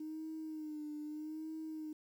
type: tone with vibrato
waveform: sine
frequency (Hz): 308.1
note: D#4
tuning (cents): -17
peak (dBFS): -40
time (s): 0-1.93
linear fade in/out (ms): 5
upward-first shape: sine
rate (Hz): 0.8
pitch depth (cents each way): 49
effects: tanh soft clip ceiling -37 dBFS + 11-bit